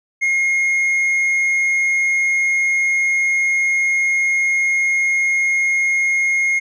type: tone with tanh clipping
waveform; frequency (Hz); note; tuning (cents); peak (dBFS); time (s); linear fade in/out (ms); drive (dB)
triangle; 2145; C7; +42; -15; 0.21-6.6; 20; 8
effects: none